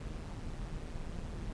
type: noise with amplitude modulation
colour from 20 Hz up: brown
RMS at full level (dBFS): -38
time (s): 0-1.53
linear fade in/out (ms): 5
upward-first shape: sine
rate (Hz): 161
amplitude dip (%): 65
effects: resampled to 22050 Hz